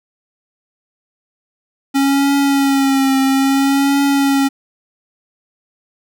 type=tone with vibrato; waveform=square; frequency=273.8 Hz; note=C#4; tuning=21 cents flat; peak=-12 dBFS; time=1.94-4.49 s; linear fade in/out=20 ms; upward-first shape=triangle; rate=0.6 Hz; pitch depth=42 cents each way; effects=none